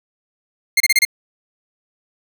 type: tone bursts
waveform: sawtooth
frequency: 2116 Hz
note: C7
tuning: 19 cents sharp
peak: -7 dBFS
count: 5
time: 0.77-1.051 s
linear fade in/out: 5 ms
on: 33 ms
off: 29 ms
effects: none